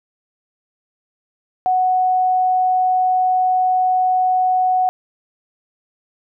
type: tone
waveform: sine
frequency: 740 Hz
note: F#5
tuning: in tune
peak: -13 dBFS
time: 1.66-4.89 s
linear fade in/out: 0 ms
effects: none